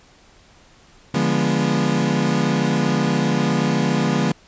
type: chord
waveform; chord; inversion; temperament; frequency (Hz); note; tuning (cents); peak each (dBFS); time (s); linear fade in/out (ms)
35% pulse; D diminished seventh; none; equal with one note detuned; 146.83 / 174.61 / 207.7 / 244.8; D3 / F3 / Ab3 / Cb4; 0 / 0 / 0 / -15; -21; 1.14-4.32; 5
effects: pink hiss -51 dBFS RMS until 4.47 s + resampled to 16000 Hz